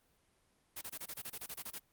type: noise bursts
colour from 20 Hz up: white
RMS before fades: -43 dBFS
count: 13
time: 0.76-1.788 s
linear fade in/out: 10 ms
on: 56 ms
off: 25 ms
effects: pink hiss -73 dBFS RMS until 1.92 s + Opus 32 kbps